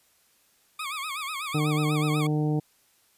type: tone with vibrato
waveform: 20% pulse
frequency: 1174.7 Hz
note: D6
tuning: in tune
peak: -26 dBFS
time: 0.79-2.27 s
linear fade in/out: 5 ms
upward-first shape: sine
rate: 8.1 Hz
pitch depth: 150 cents each way
type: harmonic tone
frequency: 151.4 Hz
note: D#3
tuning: 47 cents flat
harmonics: 1 / 2 / 3 / 4 / 5 / 6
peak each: -24 / -28 / -33 / -43 / -38 / -49 dBFS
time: 1.54-2.6 s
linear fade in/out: 10 ms
effects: white hiss -64 dBFS RMS until 3.17 s + resampled to 32000 Hz